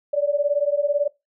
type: beating tone pair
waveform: sine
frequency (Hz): 570 / 588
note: C#5 / D5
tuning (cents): +48 / +2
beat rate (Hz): 18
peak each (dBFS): -21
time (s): 0.13-1.08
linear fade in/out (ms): 10
effects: noise-tail reverb RT60 0.2 s tail -21 dB re dry